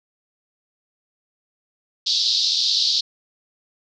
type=band-pass noise; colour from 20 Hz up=white; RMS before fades=-20 dBFS; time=2.06-3.01 s; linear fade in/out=10 ms; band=3700 to 4900 Hz; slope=48 dB/octave; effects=none